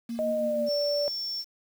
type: tone with tremolo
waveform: sine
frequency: 232.8 Hz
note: A#3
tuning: 2 cents flat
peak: -30 dBFS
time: 0.09-0.69 s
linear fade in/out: 5 ms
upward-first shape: sine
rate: 6.2 Hz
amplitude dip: 45%
type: tone with pitch glide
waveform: sine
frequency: 622.3 to 580.6 Hz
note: D#5 to D5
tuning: 0 to -20 cents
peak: -25 dBFS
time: 0.19-1.08 s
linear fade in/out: 0 ms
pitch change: -120 cents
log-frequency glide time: 0.32-0.73 s
type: tone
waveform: triangle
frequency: 5430 Hz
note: F8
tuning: 50 cents flat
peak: -29 dBFS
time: 0.66-1.45 s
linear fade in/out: 50 ms
effects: 8-bit